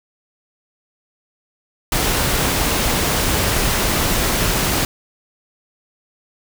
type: noise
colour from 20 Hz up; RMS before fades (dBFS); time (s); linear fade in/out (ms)
pink; -18; 1.92-4.85; 2
effects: none